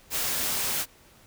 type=noise; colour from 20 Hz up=white; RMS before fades=-28 dBFS; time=0.1-0.86 s; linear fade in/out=50 ms; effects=pink hiss -56 dBFS RMS until 1.26 s